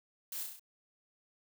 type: noise with echo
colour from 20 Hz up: blue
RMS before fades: -41 dBFS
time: 0.32-0.43 s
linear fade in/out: 2 ms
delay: 33 ms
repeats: 5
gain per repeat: -3 dB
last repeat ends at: 0.595 s
effects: none